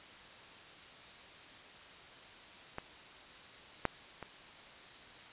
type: clicks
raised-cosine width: 0.5 ms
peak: -24 / -14 / -28 dBFS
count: 3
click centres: 2.784 / 3.853 / 4.227 s
effects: white hiss -53 dBFS RMS until 5.32 s + resampled to 8000 Hz